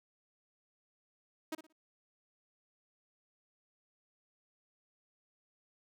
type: tone with echo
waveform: sawtooth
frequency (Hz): 315.6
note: D#4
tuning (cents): +25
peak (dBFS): -32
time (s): 1.52-1.55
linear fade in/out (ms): 5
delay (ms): 59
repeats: 3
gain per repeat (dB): -12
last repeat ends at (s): 1.727
effects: none